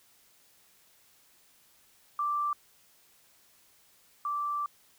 sine tone pair in turn, 1174.7 / 1169.8 Hz, D6 / D6, 0 / -7 cents, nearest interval unison, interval 7 cents, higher first, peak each -27 / -29 dBFS, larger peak first, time 2.19-2.53 / 4.25-4.66 s, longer second, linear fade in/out 2 ms, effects white hiss -63 dBFS RMS until 4.98 s

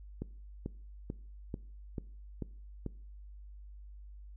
click train, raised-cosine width 3 ms, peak -24 dBFS, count 7, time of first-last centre 0.22-2.863 s, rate 2.27 Hz, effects noise-tail reverb RT60 0.5 s tail -21 dB re dry + added 50 Hz sine -47 dBFS peak until 4.36 s

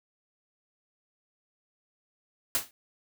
white noise with exponential decay, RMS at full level -23 dBFS, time 2.55-2.71 s, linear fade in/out 1 ms, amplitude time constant 33 ms, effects none

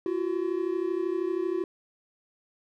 triangle tone pair together, 341.4 / 374.2 Hz, F4 / F#4, -39 / +20 cents, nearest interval major second, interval 159 cents, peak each -27 / -27 dBFS, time 0.06-1.64 s, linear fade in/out 2 ms, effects none

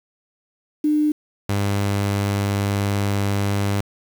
sine / sawtooth tone pair in turn, 301.2 / 100.51 Hz, D4 / G2, +44 / +44 cents, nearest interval octave + perfect fifth, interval 1900 cents, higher first, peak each -15 dBFS, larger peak neither, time 0.84-1.12 / 1.49-3.81 s, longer second, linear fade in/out 5 ms, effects 7-bit

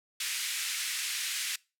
pink band-pass noise, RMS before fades -34 dBFS, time 0.2-1.56 s, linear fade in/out 5 ms, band 1900 to 12000 Hz, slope 24 dB/octave, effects noise-tail reverb RT60 0.3 s tail -24 dB re dry

